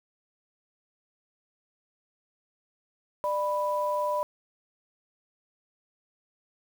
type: tone pair together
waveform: sine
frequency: 596.1 / 987.8 Hz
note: D5 / B5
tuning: +26 / 0 cents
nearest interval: major sixth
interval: 874 cents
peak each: -28 dBFS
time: 3.24-4.23 s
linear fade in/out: 0 ms
effects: 8-bit